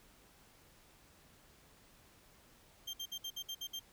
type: tone bursts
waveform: 35% pulse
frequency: 3169 Hz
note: G7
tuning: 18 cents sharp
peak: -38 dBFS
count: 8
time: 2.87-3.796 s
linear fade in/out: 10 ms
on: 65 ms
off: 58 ms
effects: pink hiss -64 dBFS RMS until 3.92 s